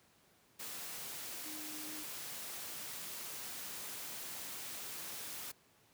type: tone in noise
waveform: sine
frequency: 306.7 Hz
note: D#4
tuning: 25 cents flat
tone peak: -50 dBFS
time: 1.45-2.04 s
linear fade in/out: 10 ms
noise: white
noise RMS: -45 dBFS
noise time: 0.59-5.52 s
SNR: -8 dB
effects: pink hiss -68 dBFS RMS until 5.93 s + high-pass 100 Hz 12 dB/octave